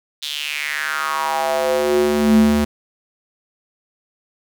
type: tone with high-pass filter sweep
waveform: square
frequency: 73.7 Hz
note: D2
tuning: 7 cents sharp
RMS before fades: -18 dBFS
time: 0.22-2.65 s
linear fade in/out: 10 ms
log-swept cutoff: 3700 to 150 Hz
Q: 4.5
effects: none